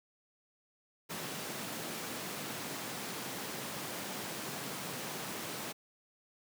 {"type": "high-pass noise", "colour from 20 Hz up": "pink", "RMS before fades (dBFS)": -41, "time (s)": [1.09, 5.73], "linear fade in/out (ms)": 20, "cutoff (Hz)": 140, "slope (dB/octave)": 24, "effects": []}